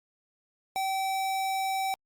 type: tone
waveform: square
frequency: 770 Hz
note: G5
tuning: 31 cents flat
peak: -28 dBFS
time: 0.76-1.94 s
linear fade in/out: 0 ms
effects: Opus 48 kbps